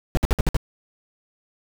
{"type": "noise bursts", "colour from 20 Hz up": "brown", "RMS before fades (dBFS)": -17, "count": 6, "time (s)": [0.15, 0.567], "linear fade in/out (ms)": 0, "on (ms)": 22, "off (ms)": 57, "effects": []}